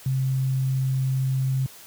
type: tone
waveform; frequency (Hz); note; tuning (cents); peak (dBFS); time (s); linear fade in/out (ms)
sine; 132.2; C3; +18; -20; 0.06-1.66; 0
effects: white hiss -46 dBFS RMS until 1.86 s + high-pass 80 Hz 12 dB/octave